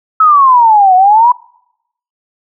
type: exponential two-way sweep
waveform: sine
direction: down then up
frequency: 1306 to 726 to 999 Hz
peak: -3 dBFS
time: 0.2-1.32 s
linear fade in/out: 5 ms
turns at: 0.95 s
effects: noise-tail reverb RT60 0.8 s tail -26 dB re dry